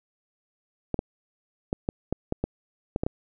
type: clicks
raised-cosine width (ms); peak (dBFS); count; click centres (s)
2; -12; 10; 0.943 / 0.991 / 1.729 / 1.889 / 2.126 / 2.324 / 2.44 / 2.961 / 3.035 / 3.065
effects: none